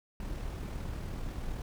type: noise with amplitude modulation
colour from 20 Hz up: brown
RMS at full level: -36 dBFS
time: 0.2-1.62 s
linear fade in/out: 2 ms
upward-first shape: sine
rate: 39.8 Hz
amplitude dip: 35%
effects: none